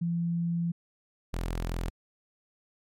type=tone pair in turn; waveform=sine / sawtooth; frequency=170 / 42.5 Hz; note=F3 / F1; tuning=-46 / -46 cents; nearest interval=2 octaves; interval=2400 cents; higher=first; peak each=-26 dBFS; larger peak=neither; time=0.01-0.72 / 1.33-1.9 s; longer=first; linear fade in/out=10 ms; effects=MP3 64 kbps